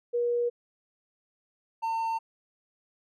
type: tone pair in turn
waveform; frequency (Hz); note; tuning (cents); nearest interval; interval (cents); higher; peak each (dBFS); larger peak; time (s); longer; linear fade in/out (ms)
sine / triangle; 479 / 904.2; A#4 / A5; +47 / +47; major seventh; 1100; second; -24 / -25; first; 0.13-0.5 / 1.82-2.19; neither; 20
effects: none